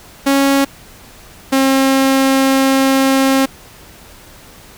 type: tone pair in turn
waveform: sawtooth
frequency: 275.6 / 268.4 Hz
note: C#4 / C4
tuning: -10 / +44 cents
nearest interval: unison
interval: 46 cents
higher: first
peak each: -6 dBFS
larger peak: neither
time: 0.26-0.65 / 1.52-3.46 s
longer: second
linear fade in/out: 10 ms
effects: pink hiss -40 dBFS RMS until 4.77 s